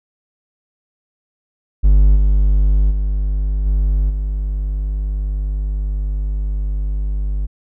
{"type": "tone with level steps", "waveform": "triangle", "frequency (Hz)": 49.92, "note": "G1", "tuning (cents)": 32, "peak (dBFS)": [-5, -8, -13, -10, -15], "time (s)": [1.83, 7.47], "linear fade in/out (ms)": 20, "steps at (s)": [2.15, 2.9, 3.65, 4.09], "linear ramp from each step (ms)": 20, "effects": []}